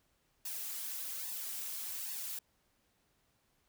blue noise with flanger, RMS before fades -41 dBFS, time 0.45-2.39 s, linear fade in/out 5 ms, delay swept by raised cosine 1.1 to 4.7 ms, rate 1.2 Hz, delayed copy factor +0.7, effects pink hiss -75 dBFS RMS until 3.68 s

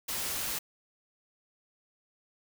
white noise, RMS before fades -34 dBFS, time 0.08-0.59 s, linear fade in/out 10 ms, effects none

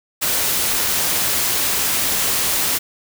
white noise, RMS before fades -19 dBFS, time 0.21-2.79 s, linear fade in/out 20 ms, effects none

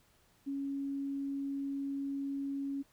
sine tone, 277.2 Hz, C#4, in tune, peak -34 dBFS, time 0.46-2.83 s, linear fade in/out 20 ms, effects pink hiss -68 dBFS RMS until 2.92 s

